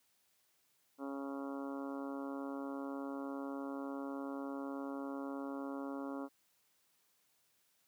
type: harmonic tone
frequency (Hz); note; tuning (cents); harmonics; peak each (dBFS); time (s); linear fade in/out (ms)
138.3; C#3; -4; 2 / 3 / 4 / 5 / 6 / 7 / 8 / 9 / 10; -41 / -50 / -48 / -54 / -54 / -55 / -53 / -57 / -56; 0.98-6.29; 50
effects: white hiss -75 dBFS RMS until 7.87 s + high-pass 80 Hz 12 dB/octave